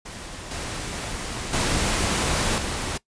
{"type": "noise with level steps", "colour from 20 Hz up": "pink", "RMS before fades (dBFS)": [-37, -31, -23, -28], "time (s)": [0.05, 2.98], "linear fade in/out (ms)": 10, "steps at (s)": [0.51, 1.53, 2.58], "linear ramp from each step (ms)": 2, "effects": ["noise-tail reverb RT60 0.1 s tail -20 dB re dry", "resampled to 22050 Hz"]}